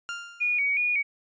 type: tone with exponential decay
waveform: 30% pulse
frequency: 1396.9 Hz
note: F6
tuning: in tune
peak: -27 dBFS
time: 0.09-0.74 s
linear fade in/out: 0 ms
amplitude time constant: 140 ms
type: tone with vibrato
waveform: sine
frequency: 2349 Hz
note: D7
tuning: in tune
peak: -22 dBFS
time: 0.4-1.03 s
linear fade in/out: 20 ms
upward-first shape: square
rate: 2.7 Hz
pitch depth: 72 cents each way
effects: resampled to 16000 Hz